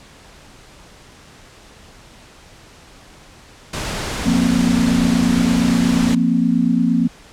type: noise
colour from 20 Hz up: pink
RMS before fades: -24 dBFS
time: 3.73-6.15 s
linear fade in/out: 5 ms
type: chord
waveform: sine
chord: F suspended fourth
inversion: none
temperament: equal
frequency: 174.61 / 233.1 / 261.6 Hz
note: F3 / Bb3 / C4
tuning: 0 / 0 / 0 cents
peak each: -19 / -16 / -18 dBFS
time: 4.25-7.08 s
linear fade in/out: 10 ms
effects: pink hiss -44 dBFS RMS until 7.32 s + low-pass 8000 Hz 12 dB/octave